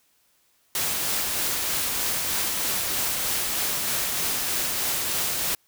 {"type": "noise with tremolo", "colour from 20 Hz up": "white", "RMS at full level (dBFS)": -25, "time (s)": [0.75, 5.55], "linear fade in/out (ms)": 2, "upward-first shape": "triangle", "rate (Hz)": 3.2, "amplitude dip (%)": 25, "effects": ["white hiss -65 dBFS RMS until 5.67 s"]}